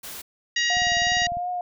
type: noise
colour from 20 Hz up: white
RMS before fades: -37 dBFS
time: 0.03-0.22 s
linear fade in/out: 10 ms
type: harmonic tone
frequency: 950 Hz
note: A#5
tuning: 33 cents sharp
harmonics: 2 / 3 / 4 / 5 / 6 / 7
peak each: -23 / -27 / -29 / -31 / -33 / -34 dBFS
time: 0.56-1.27 s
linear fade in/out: 5 ms
type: tone with vibrato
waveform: sine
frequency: 710 Hz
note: F5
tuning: 28 cents sharp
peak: -25 dBFS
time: 0.7-1.61 s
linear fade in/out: 2 ms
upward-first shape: triangle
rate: 2.8 Hz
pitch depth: 33 cents each way
type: click train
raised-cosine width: 5 ms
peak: -27 dBFS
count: 13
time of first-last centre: 0.77-1.37 s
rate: 20 Hz
effects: none